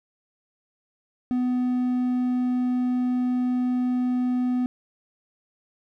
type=tone; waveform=triangle; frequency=249.7 Hz; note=B3; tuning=19 cents sharp; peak=-19 dBFS; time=1.31-4.66 s; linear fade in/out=0 ms; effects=none